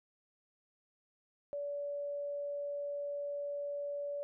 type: tone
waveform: sine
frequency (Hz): 574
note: D5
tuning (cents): -40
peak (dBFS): -36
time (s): 1.53-4.23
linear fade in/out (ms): 0
effects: none